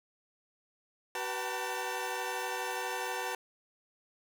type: tone cluster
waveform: 20% pulse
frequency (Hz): 378.9 / 491.8 / 770 / 897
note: F#4 / B4 / G5 / A5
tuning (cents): +41 / -7 / -31 / +33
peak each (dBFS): -36 / -34 / -37 / -33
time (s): 1.15-3.35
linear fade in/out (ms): 2
effects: none